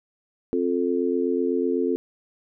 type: harmonic tone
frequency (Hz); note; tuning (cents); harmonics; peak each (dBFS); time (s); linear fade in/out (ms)
88; F2; +14; 3 / 4 / 5; -25 / -25 / -25; 0.53-1.96; 0
effects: none